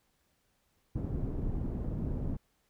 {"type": "low-pass noise", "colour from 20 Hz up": "pink", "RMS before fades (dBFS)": -34, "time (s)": [0.95, 2.37], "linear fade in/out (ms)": 10, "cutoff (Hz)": 290, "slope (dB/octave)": 12, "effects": ["pink hiss -74 dBFS RMS until 2.69 s"]}